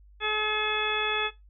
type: harmonic tone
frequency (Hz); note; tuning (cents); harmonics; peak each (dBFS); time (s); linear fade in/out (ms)
427.1; G#4; +48; 1 / 2 / 3 / 4 / 5 / 6 / 8; -33 / -35 / -33 / -31 / -36 / -32 / -32; 0.2-1.31; 50
effects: noise-tail reverb RT60 0.2 s tail -20 dB re dry + added 50 Hz sine -51 dBFS peak until 1.49 s